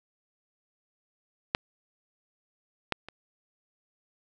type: clicks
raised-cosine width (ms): 0.3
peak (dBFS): -7 / -10 / -25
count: 3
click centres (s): 1.549 / 2.923 / 3.086
effects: none